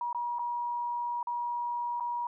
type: tone with dropouts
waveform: sine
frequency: 958 Hz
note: A#5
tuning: 47 cents sharp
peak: -30 dBFS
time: 0.01-2.27 s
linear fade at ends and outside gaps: 2 ms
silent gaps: 0.129-0.147 / 0.386-0.393 / 1.229-1.271 / 1.999-2.006 s
effects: none